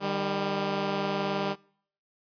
10% pulse tone pair together, 153.35 / 198.1 Hz, D#3 / G3, -25 / +18 cents, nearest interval major third, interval 443 cents, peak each -25 / -20 dBFS, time 0-1.56 s, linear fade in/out 50 ms, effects noise-tail reverb RT60 0.6 s tail -25 dB re dry + resampled to 11025 Hz

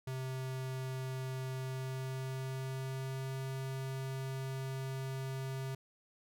square tone with pitch glide, 130.81 to 133.1 Hz, C3 to C3, 0 to +30 cents, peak -38 dBFS, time 0.07-5.75 s, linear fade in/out 5 ms, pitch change +30 cents, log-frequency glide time 1.55-3.37 s, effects none

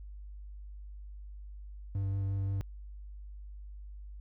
triangle tone with vibrato, 98 Hz, G2, in tune, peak -28 dBFS, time 1.95-2.61 s, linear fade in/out 0 ms, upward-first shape square, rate 5.7 Hz, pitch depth 9 cents each way, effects added 50 Hz sine -43 dBFS peak until 4.2 s

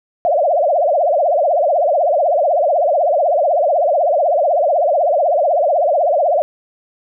sine tone with vibrato, 634 Hz, D#5, 32 cents sharp, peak -11 dBFS, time 0.25-6.42 s, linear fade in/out 0 ms, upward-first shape triangle, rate 16 Hz, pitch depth 280 cents each way, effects none

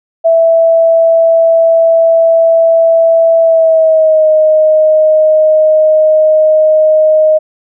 sine tone with pitch glide, 659.3 to 622.3 Hz, E5 to D#5, 0 to 0 cents, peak -4 dBFS, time 0.24-7.39 s, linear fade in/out 20 ms, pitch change -100 cents, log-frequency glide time 3.41-4.28 s, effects none

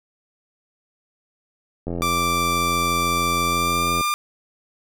click train, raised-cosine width 2 ms, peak -15 dBFS, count 185, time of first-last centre 1.87-4.01 s, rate 86 Hz
sawtooth tone with pitch glide, 1174.7 to 1196.6 Hz, D6 to D6, 0 to +32 cents, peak -16 dBFS, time 2.02-4.14 s, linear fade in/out 0 ms, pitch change +32 cents, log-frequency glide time 3.46-3.92 s
effects none

